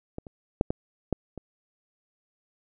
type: clicks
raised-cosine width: 2 ms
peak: -21 / -29 / -7 / -13 / -11 / -24 dBFS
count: 6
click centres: 0.184 / 0.268 / 0.611 / 0.705 / 1.127 / 1.377 s
effects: none